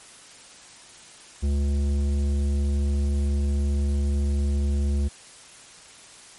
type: tone with tanh clipping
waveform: sine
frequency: 71 Hz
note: C#2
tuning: 42 cents sharp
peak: -22 dBFS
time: 1.42-5.09 s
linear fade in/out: 20 ms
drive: 12 dB
effects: white hiss -47 dBFS RMS until 6.38 s + MP3 48 kbps